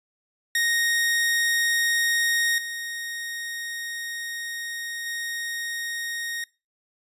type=tone with level steps; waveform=sawtooth; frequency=1864 Hz; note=A#6; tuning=1 cent flat; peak=-17 / -27 / -25 dBFS; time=0.55-6.44 s; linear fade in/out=2 ms; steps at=2.58 / 5.06 s; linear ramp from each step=2 ms; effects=noise-tail reverb RT60 0.3 s tail -24 dB re dry + resampled to 32000 Hz